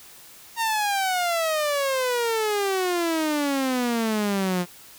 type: exponential sweep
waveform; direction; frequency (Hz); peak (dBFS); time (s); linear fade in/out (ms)
sawtooth; down; 930 to 174.61; -18; 0.56-4.66; 50
effects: white hiss -47 dBFS RMS until 4.98 s